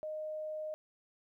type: tone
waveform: sine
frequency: 618 Hz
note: D#5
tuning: 12 cents flat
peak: -37 dBFS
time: 0.03-0.74 s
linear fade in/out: 0 ms
effects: 13-bit